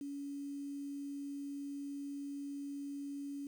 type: tone with quantisation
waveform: sine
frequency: 282.2 Hz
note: C#4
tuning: 31 cents sharp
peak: -40 dBFS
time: 0.01-3.47 s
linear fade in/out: 2 ms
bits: 10
effects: none